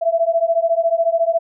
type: beating tone pair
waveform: sine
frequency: 659.3 / 673.3 Hz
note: E5 / E5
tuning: 0 / +36 cents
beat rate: 14 Hz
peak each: -17 dBFS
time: 0.01-1.39 s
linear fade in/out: 20 ms
effects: none